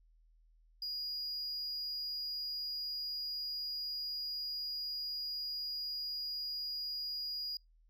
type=tone; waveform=triangle; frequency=4878 Hz; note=D#8; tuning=35 cents flat; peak=-36 dBFS; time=0.82-7.57 s; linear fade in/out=2 ms; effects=noise-tail reverb RT60 0.2 s tail -25 dB re dry + added 40 Hz sine -63 dBFS peak until 7.89 s